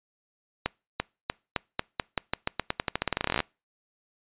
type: accelerating click train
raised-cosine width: 0.3 ms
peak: -9 dBFS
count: 28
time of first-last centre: 0.66-3.404 s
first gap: 340 ms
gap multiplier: 0.88
effects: noise-tail reverb RT60 0.3 s tail -26 dB re dry + resampled to 8000 Hz